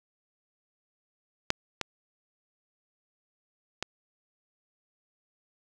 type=clicks; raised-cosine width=0.2 ms; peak=-6 / -12 / -13 dBFS; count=3; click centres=1.504 / 1.813 / 3.826 s; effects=none